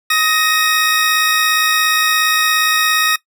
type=tone pair together; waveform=20% pulse; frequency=1262.2 / 1864.7 Hz; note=D#6 / A#6; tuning=+24 / 0 cents; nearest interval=perfect fifth; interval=676 cents; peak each=-10 dBFS; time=0.1-3.16 s; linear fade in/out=5 ms; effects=noise-tail reverb RT60 0.1 s tail -19 dB re dry